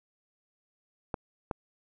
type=clicks; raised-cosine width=1 ms; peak=-17 dBFS; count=2; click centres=1.142 / 1.512 s; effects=none